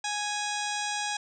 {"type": "harmonic tone with a mistuned harmonic", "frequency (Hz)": 830.6, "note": "G#5", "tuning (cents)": 0, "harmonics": [1, 2, 3, 4, 5, 6, 7, 8, 9, 10], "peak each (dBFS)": [-33, -36, -38, -39, -40, -41, -41, -42, -43, -43], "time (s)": [0.04, 1.17], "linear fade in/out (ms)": 5, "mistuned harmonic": 5, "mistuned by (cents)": -100, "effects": []}